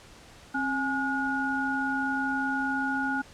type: tone cluster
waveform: sine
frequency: 267.5 / 836 / 1443 Hz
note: C4 / G#5 / F#6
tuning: +38 / +11 / -44 cents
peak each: -30 / -32 / -29 dBFS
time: 0.54-3.22 s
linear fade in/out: 10 ms
effects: pink hiss -51 dBFS RMS until 3.33 s + low-pass 8000 Hz 12 dB/octave